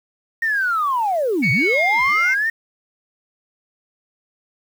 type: linear two-way sweep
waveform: sine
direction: down then up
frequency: 1864.7 to 110 to 1864.7 Hz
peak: -16 dBFS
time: 0.42-2.5 s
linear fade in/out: 5 ms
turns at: 1.51 s
type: tone with pitch glide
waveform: sine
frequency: 2232 to 2109 Hz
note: C#7 to C7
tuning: +11 to +13 cents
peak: -14 dBFS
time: 1.42-2.35 s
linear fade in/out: 20 ms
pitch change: -98 cents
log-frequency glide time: 1.64-1.86 s
effects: tanh soft clip ceiling -11 dBFS + 7-bit